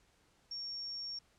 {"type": "tone", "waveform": "sine", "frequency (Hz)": 5520, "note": "F8", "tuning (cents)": -21, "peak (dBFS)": -39, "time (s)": [0.51, 1.19], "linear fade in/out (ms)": 5, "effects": ["pink hiss -70 dBFS RMS until 1.38 s", "low-pass 9000 Hz 12 dB/octave"]}